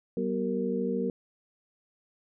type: tone cluster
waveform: sine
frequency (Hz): 191 / 243.7 / 383 / 462.6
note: G3 / B3 / G4 / A#4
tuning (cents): -45 / -23 / -40 / -13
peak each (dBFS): -32 / -32 / -35 / -31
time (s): 0.17-1.1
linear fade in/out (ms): 2
effects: none